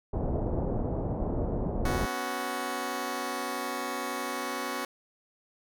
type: low-pass noise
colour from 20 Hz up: pink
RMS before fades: -30 dBFS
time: 0.13-2.06 s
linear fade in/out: 5 ms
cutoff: 730 Hz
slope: 24 dB/octave
type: chord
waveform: 10% pulse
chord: B suspended second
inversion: none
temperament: just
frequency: 246.9 / 277.8 / 370.4 Hz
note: B3 / C#4 / F#4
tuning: 0 / +4 / +2 cents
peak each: -28 dBFS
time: 1.85-4.85 s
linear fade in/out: 2 ms
effects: none